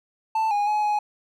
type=tone with pitch steps; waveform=triangle; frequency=883 / 822 / 844 / 837 Hz; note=A5 / G#5 / G#5 / G#5; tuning=+6 / -18 / +28 / +13 cents; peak=-18 dBFS; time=0.35-0.99 s; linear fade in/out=5 ms; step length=160 ms; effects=none